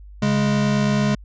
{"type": "tone pair together", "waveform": "square", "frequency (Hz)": [139, 208.1], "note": ["C#3", "G#3"], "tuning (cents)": [5, 4], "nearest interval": "perfect fifth", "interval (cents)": 699, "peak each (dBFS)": [-22, -19], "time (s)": [0.22, 1.15], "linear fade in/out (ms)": 5, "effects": ["added 50 Hz sine -38 dBFS peak until 1.24 s", "resampled to 16000 Hz"]}